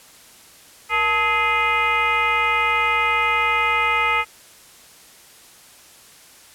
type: tone with frequency modulation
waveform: sine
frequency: 1676 Hz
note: G#6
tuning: 15 cents sharp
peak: -16 dBFS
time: 0.89-4.25 s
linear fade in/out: 50 ms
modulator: 401 Hz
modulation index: 2.2
effects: white hiss -47 dBFS RMS until 6.54 s + low-pass 12000 Hz 12 dB/octave